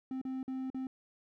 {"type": "tone with dropouts", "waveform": "triangle", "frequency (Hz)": 261.6, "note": "C4", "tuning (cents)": 0, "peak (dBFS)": -33, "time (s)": [0.11, 0.87], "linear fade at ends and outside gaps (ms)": 2, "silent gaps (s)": [[0.215, 0.251], [0.43, 0.479], [0.702, 0.745]], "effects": []}